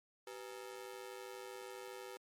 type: ring-modulated tone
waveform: sawtooth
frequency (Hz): 440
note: A4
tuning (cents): 0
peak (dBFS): -40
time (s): 0.27-2.17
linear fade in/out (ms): 2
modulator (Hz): 56.2
effects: MP3 64 kbps